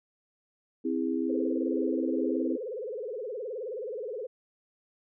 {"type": "chord", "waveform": "sine", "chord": "C augmented", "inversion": "none", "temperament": "just", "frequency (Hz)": [261.6, 327, 408.8], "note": ["C4", "E4", "G#4"], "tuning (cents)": [0, -14, -27], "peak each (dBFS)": [-30, -30, -34], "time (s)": [0.84, 2.57], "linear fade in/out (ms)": 20}
{"type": "tone with vibrato", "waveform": "sine", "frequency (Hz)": 466.2, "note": "A#4", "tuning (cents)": 0, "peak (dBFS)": -33, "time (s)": [1.29, 4.27], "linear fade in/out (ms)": 10, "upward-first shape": "sine", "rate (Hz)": 19, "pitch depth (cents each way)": 220}
{"effects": []}